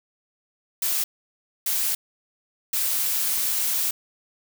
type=noise bursts at uneven times; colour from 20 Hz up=blue; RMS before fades=-24 dBFS; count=3; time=0.82-1.04 / 1.66-1.95 / 2.73-3.91 s; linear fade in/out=5 ms; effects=none